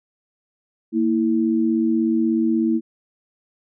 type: tone pair together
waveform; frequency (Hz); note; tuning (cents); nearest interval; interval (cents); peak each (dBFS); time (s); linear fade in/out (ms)
sine; 229.8 / 326.3; A#3 / E4; -25 / -18; tritone; 607; -19; 0.92-2.81; 50
effects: none